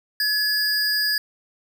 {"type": "tone pair together", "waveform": "square", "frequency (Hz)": [1702, 4863], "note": ["G#6", "D#8"], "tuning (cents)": [42, -40], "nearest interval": "octave + tritone", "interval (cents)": 1818, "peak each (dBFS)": [-24, -22], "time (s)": [0.2, 1.18], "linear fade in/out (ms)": 2, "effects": ["9-bit"]}